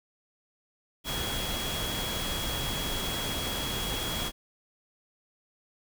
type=tone in noise; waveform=sine; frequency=3322 Hz; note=G#7; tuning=in tune; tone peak=-35 dBFS; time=1.04-4.32 s; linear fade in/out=50 ms; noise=pink; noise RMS=-33 dBFS; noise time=1.04-4.32 s; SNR=-5 dB; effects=none